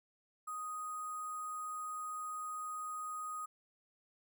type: tone with sample-and-hold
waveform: sine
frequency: 1244.5 Hz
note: D#6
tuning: in tune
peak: -39 dBFS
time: 0.47-3.46 s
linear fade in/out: 10 ms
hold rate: 8820 Hz
effects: none